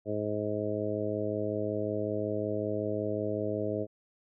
harmonic tone, 105.4 Hz, G#2, 26 cents sharp, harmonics 1 / 2 / 3 / 4 / 5 / 6, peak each -38 / -39 / -36 / -35 / -36 / -36 dBFS, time 0.05-3.87 s, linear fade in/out 50 ms, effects none

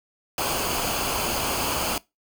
pink noise with comb filter, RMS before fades -26 dBFS, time 0.38-1.98 s, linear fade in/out 2 ms, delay 0.53 ms, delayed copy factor -0.6, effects noise-tail reverb RT60 0.2 s tail -21 dB re dry

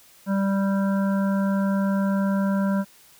harmonic tone, 196 Hz, G3, in tune, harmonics 1 / 3 / 5 / 7 / 8, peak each -20 / -30 / -34 / -37 / -38 dBFS, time 0.26-2.85 s, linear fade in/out 50 ms, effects white hiss -53 dBFS RMS until 3.19 s

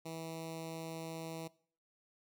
10% pulse tone with notch filter, 162.7 Hz, E3, 22 cents flat, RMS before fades -44 dBFS, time 0.05-1.48 s, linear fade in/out 10 ms, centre 1500 Hz, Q 0.96, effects noise-tail reverb RT60 0.5 s tail -21 dB re dry

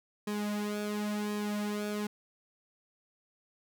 sawtooth tone with flanger, 208.4 Hz, G#3, 6 cents sharp, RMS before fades -34 dBFS, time 0.27-2.07 s, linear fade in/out 5 ms, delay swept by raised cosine 1.4 to 3.8 ms, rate 0.94 Hz, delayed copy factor -0.75, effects none

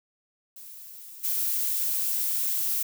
violet noise with level steps, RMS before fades -44 / -27 dBFS, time 0.56-2.83 s, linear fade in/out 5 ms, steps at 1.23 s, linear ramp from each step 20 ms, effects none

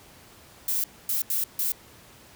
violet noise bursts at uneven times, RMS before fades -26 dBFS, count 4, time 0.68-0.84 / 1.09-1.22 / 1.3-1.44 / 1.59-1.72 s, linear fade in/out 2 ms, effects pink hiss -51 dBFS RMS until 2.35 s + high-pass 60 Hz 12 dB/octave

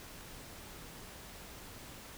silence, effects pink hiss -50 dBFS RMS until 2.17 s

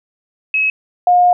sine tone pair in turn, 2567 / 714.5 Hz, E7 / F5, -47 / +39 cents, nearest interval octave + minor seventh, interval 2214 cents, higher first, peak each -12 / -7 dBFS, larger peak second, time 0.54-0.7 / 1.07-1.33 s, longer second, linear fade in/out 2 ms, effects none

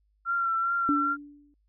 sine tone with vibrato, 1364 Hz, F6, 41 cents flat, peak -24 dBFS, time 0.25-1.17 s, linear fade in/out 50 ms, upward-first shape triangle, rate 2.5 Hz, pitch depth 33 cents each way
sine tone with exponential decay, 290 Hz, D4, 22 cents flat, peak -21 dBFS, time 0.89-1.54 s, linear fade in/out 0 ms, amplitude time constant 140 ms
effects added 51 Hz sine -66 dBFS peak until 1.68 s

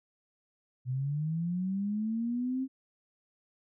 sine linear sweep, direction up, 123.47 to 267.4 Hz, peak -29 dBFS, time 0.85-2.68 s, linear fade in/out 50 ms, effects none

